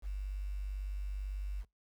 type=tone with quantisation; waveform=sine; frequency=49 Hz; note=G1; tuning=in tune; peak=-35 dBFS; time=0.02-1.65 s; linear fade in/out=50 ms; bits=10; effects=noise-tail reverb RT60 0.2 s tail -25 dB re dry